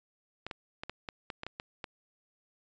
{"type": "clicks", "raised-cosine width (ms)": 0.3, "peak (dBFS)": -22, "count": 10, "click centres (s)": [0.466, 0.512, 0.835, 0.896, 1.088, 1.302, 1.434, 1.466, 1.599, 1.842], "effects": ["resampled to 16000 Hz"]}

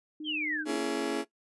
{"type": "tone", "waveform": "sine", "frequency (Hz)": 305.6, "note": "D#4", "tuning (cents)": -31, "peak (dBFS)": -36, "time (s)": [0.2, 0.78], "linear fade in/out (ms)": 5}
{"type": "exponential sweep", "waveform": "sine", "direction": "down", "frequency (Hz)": [3302, 1480], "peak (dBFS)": -30, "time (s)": [0.24, 0.65], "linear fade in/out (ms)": 50}
{"type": "chord", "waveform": "35% pulse", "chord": "A# half-diminished seventh", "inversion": "none", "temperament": "just", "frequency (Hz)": [233.1, 279.7, 335.6, 419.5], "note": ["A#3", "C#4", "E4", "G#4"], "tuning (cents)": [0, 16, 31, 17], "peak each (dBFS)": [-37, -32, -33, -32], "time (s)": [0.65, 1.25], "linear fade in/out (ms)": 50}
{"effects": ["noise-tail reverb RT60 0.1 s tail -17 dB re dry", "resampled to 24000 Hz"]}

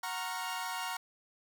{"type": "chord", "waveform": "sawtooth", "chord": "Gb major seventh", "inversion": "none", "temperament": "equal with one note detuned", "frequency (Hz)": [740, 932.3, 1098.5, 1396.9], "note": ["Gb5", "Bb5", "Db6", "F6"], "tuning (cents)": [0, 0, -16, 0], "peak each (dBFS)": [-38, -35, -39, -39], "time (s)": [0.03, 0.97], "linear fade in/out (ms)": 5, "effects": ["11-bit"]}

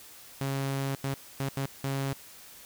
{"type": "tone bursts at uneven times", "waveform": "sawtooth", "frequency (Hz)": 136.7, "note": "C#3", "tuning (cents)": -24, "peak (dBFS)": -25, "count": 5, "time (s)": [[0.41, 0.95], [1.04, 1.14], [1.4, 1.49], [1.57, 1.66], [1.84, 2.13]], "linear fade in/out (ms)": 2, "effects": ["white hiss -50 dBFS RMS until 2.65 s"]}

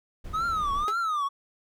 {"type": "noise", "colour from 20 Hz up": "brown", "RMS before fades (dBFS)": -38, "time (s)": [0.24, 0.85], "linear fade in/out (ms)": 10}
{"type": "tone with vibrato", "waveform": "triangle", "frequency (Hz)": 1242, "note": "D#6", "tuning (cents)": -3, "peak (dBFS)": -23, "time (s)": [0.33, 1.29], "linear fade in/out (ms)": 20, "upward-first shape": "triangle", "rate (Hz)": 1.9, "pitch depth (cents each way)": 210}
{"type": "tone with exponential decay", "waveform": "sawtooth", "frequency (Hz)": 410, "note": "G#4", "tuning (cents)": -22, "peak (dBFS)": -25, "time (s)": [0.88, 0.97], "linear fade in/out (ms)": 1, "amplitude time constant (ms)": 18}
{"effects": []}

